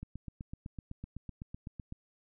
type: click train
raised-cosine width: 5 ms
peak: -29 dBFS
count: 16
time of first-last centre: 0.03-1.924 s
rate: 7.92 Hz
effects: none